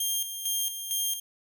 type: tone with tremolo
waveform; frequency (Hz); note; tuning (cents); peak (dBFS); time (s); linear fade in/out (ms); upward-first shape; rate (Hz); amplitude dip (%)
10% pulse; 3199; G7; +34; -18; 0-1.2; 5; square; 2.2; 60
effects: none